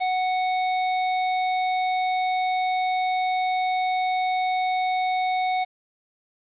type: tone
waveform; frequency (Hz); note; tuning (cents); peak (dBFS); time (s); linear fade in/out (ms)
square; 740; F#5; 0; -22; 0-5.65; 20
effects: resampled to 8000 Hz + 9-bit